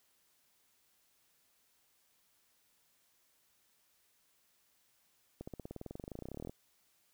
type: accelerating click train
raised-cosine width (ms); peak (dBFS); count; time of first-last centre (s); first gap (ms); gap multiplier
2; -30; 28; 5.41-6.495; 65; 0.96
effects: white hiss -73 dBFS RMS until 7.13 s